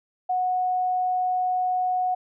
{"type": "tone", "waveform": "sine", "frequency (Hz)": 734, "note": "F#5", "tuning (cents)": -14, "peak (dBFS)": -21, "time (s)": [0.29, 2.15], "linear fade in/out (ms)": 10, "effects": []}